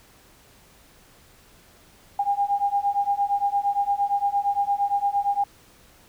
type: beating tone pair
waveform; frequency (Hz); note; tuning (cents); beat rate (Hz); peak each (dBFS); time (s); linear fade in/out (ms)
sine; 802 / 810.7; G5 / G#5; +39 / -42; 8.7; -24 / -23; 2.19-5.44; 5
effects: pink hiss -54 dBFS RMS until 6.08 s